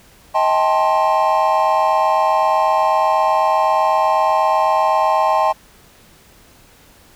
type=chord; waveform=triangle; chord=A half-diminished seventh; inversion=second; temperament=just; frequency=633.6 / 792 / 880 / 1056 Hz; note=Eb5 / G5 / A5 / C6; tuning=+31 / +18 / 0 / +16 cents; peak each=-16 dBFS; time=0.34-5.53 s; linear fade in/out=20 ms; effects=tanh soft clip ceiling -2 dBFS + pink hiss -48 dBFS RMS until 7.15 s